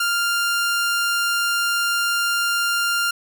sawtooth tone, 1396.9 Hz, F6, in tune, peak -15 dBFS, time 0-3.11 s, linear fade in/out 5 ms, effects none

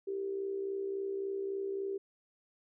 sine tone with amplitude modulation, 391.7 Hz, G4, 1 cent flat, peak -31 dBFS, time 0.07-1.98 s, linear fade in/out 10 ms, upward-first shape sine, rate 63.6 Hz, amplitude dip 55%, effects none

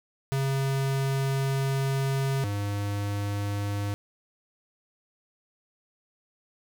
square tone pair in turn, 135.8 / 101.74 Hz, C#3 / G#2, -35 / -35 cents, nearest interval perfect fourth, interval 500 cents, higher first, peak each -25 / -28 dBFS, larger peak first, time 0.32-2.44 / 2.44-3.94 s, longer first, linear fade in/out 0 ms, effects none

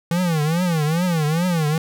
square tone with vibrato, 164.81 Hz, E3, in tune, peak -18 dBFS, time 0.11-1.78 s, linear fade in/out 2 ms, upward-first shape triangle, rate 2.4 Hz, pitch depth 210 cents each way, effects none

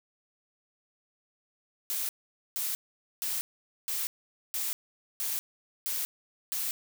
blue noise bursts, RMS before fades -32 dBFS, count 8, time 1.9-6.71 s, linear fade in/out 0 ms, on 190 ms, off 470 ms, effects none

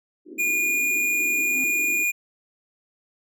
pink band-pass noise, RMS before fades -40 dBFS, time 0.25-2.06 s, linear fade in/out 50 ms, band 270 to 380 Hz, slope 48 dB/octave
square tone, 2433 Hz, D#7, 39 cents flat, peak -21 dBFS, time 0.38-2.12 s, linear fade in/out 20 ms
triangle tone with exponential growth, 261.6 Hz, C4, in tune, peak -28 dBFS, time 1.13-1.64 s, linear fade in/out 0 ms, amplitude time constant 110 ms
effects none

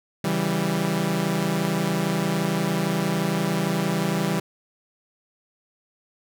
sawtooth chord, C# diminished, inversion none, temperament equal, 138.59 / 164.81 / 196 Hz, C#3 / E3 / G3, 0 / 0 / 0 cents, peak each -27 / -21 / -21 dBFS, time 0.24-4.4 s, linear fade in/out 5 ms, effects none

